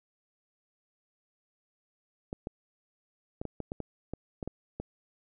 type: clicks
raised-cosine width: 2 ms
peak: -22 dBFS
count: 11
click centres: 2.329 / 2.471 / 3.415 / 3.453 / 3.603 / 3.719 / 3.803 / 4.136 / 4.428 / 4.476 / 4.8 s
effects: none